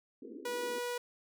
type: band-pass noise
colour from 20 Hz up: white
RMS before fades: -47 dBFS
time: 0.22-0.79 s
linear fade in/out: 2 ms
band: 220 to 470 Hz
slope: 96 dB/octave
type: tone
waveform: sawtooth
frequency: 486.4 Hz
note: B4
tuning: 26 cents flat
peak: -31 dBFS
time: 0.45-0.98 s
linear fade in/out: 5 ms
effects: none